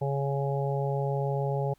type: harmonic tone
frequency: 139 Hz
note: C#3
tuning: 5 cents sharp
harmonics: 1 / 3 / 4 / 5 / 6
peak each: -28 / -33 / -34 / -39 / -36 dBFS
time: 0.01-1.74 s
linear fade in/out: 10 ms
effects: pink hiss -67 dBFS RMS until 1.78 s